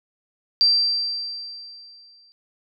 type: tone with exponential decay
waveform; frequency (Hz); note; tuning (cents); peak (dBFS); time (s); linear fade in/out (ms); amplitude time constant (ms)
sine; 4700; D8; +1; -12; 0.61-2.32; 0; 370
effects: none